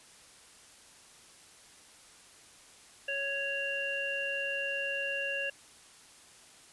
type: harmonic tone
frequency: 554.4 Hz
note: C#5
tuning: in tune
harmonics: 1 / 3 / 5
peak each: -38 / -36 / -34 dBFS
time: 3.08-5.5 s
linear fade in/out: 5 ms
effects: white hiss -56 dBFS RMS until 6.72 s + resampled to 24000 Hz